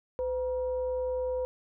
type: tone with frequency modulation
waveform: sine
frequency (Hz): 507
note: B4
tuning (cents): +45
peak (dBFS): -28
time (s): 0.19-1.45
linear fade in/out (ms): 0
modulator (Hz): 445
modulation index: 0.34
effects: none